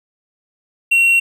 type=tone; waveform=triangle; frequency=2735 Hz; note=F7; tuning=37 cents flat; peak=-8 dBFS; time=0.91-1.2 s; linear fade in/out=10 ms; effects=none